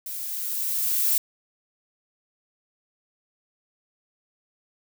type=noise with level ramp; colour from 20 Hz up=violet; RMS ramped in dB=-34 to -21 dBFS; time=0.06-1.18 s; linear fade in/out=2 ms; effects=none